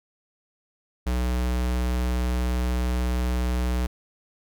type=tone; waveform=square; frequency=61.6 Hz; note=B1; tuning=4 cents flat; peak=-23 dBFS; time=1.06-3.87 s; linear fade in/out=10 ms; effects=none